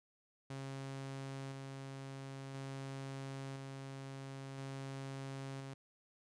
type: tone with tremolo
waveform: sawtooth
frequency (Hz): 135.6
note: C#3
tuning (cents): -38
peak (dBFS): -39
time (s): 0.5-5.74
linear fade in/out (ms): 5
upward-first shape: square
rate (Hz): 0.49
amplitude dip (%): 25
effects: resampled to 22050 Hz